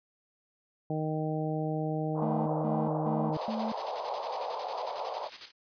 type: harmonic tone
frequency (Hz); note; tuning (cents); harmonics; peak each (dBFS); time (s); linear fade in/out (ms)
155.56; D#3; 0; 1 / 2 / 3 / 4 / 5; -32 / -35 / -37 / -38 / -39; 0.9-3.37; 2
type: band-pass noise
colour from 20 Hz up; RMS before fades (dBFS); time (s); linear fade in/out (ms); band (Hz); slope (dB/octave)
white; -36; 2.14-5.3; 50; 480 to 1000; 48
type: tone bursts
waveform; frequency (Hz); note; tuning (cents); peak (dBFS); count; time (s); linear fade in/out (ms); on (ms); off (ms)
triangle; 220.9; A3; +7; -30; 4; 2.22-3.72; 2; 240; 180
type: noise with tremolo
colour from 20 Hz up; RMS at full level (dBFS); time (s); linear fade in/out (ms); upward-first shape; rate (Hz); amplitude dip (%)
blue; -35; 3.32-5.52; 50; square; 11; 55
effects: resampled to 11025 Hz